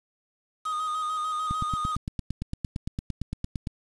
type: tone with vibrato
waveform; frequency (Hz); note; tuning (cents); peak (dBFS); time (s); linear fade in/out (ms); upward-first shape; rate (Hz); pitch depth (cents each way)
triangle; 1244.5; D#6; 0; -25; 0.65-1.96; 10; square; 6.7; 20
type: click train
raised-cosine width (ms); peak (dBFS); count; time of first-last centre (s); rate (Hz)
5; -18; 20; 1.51-3.672; 8.79
effects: resampled to 22050 Hz + 7-bit